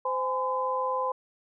sine tone cluster, 516 / 831 / 1017 Hz, C5 / G#5 / C6, -24 / +1 / -50 cents, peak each -30 / -35 / -28 dBFS, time 0.05-1.12 s, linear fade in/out 5 ms, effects none

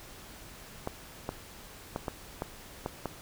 clicks, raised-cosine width 1 ms, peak -18 dBFS, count 7, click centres 0.874 / 1.291 / 1.961 / 2.082 / 2.421 / 2.861 / 3.057 s, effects pink hiss -49 dBFS RMS until 3.21 s

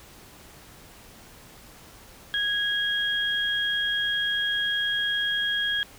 sine tone pair together, 1653 / 3270 Hz, G#6 / G#7, -9 / -28 cents, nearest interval octave, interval 1181 cents, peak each -26 dBFS, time 2.34-5.83 s, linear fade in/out 0 ms, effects pink hiss -49 dBFS RMS until 5.98 s

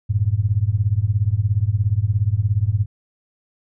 sine tone with tremolo, 103.83 Hz, G#2, in tune, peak -11 dBFS, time 0.09-2.86 s, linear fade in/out 20 ms, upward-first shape triangle, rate 17 Hz, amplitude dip 100%, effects none

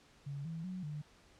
sine tone with pitch steps, 141.2 / 163.5 / 184.4 / 149.4 Hz, C#3 / E3 / F#3 / D3, +32 / -14 / -6 / +30 cents, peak -39 dBFS, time 0.26-1.02 s, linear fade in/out 10 ms, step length 190 ms, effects pink hiss -64 dBFS RMS until 1.39 s + low-pass 7000 Hz 12 dB/octave

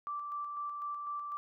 sine tone with tremolo, 1169 Hz, D6, 8 cents flat, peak -35 dBFS, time 0.07-1.37 s, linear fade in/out 0 ms, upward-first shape square, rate 4 Hz, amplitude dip 30%, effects none

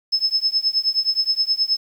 sine tone with tremolo, 5210 Hz, E8, 21 cents flat, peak -13 dBFS, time 0.12-1.77 s, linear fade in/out 10 ms, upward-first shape triangle, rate 9.5 Hz, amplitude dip 100%, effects 8-bit

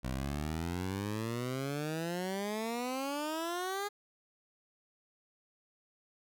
15% pulse exponential sweep, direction up, 62 to 415.3 Hz, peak -28 dBFS, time 0.03-3.89 s, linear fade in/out 20 ms, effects none

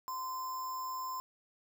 sine tone with sample-and-hold, 1029 Hz, C6, 29 cents flat, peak -36 dBFS, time 0.08-1.2 s, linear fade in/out 0 ms, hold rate 6300 Hz, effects none

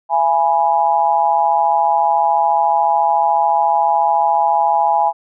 sine tone with amplitude modulation, 830.6 Hz, G#5, in tune, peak -7 dBFS, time 0.09-5.13 s, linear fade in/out 50 ms, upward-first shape sine, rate 154 Hz, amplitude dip 100%, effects none

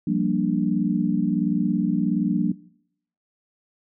sine chord, G minor seventh, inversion third, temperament equal, 174.61 / 196 / 233.1 / 293.7 Hz, F3 / G3 / Bb3 / D4, 0 / 0 / 0 / 0 cents, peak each -25 dBFS, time 0.07-2.52 s, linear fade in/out 5 ms, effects noise-tail reverb RT60 0.7 s tail -20 dB re dry

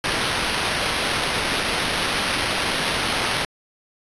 white noise with sample-and-hold, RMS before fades -23 dBFS, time 0.04-3.45 s, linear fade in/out 2 ms, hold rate 7350 Hz, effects resampled to 24000 Hz

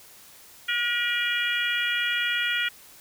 harmonic tone with a mistuned harmonic, 478.9 Hz, A#4, 47 cents sharp, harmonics 3 / 4 / 5 / 6 / 7, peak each -28 / -29 / -30 / -31 / -31 dBFS, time 0.68-2.69 s, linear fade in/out 10 ms, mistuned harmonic 7, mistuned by -18 cents, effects white hiss -50 dBFS RMS until 3 s

